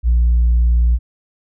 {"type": "tone", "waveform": "sine", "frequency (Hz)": 59, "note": "A#1", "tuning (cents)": 22, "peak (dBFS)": -8, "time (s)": [0.03, 0.99], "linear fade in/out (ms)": 50, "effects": ["tanh soft clip ceiling -8 dBFS"]}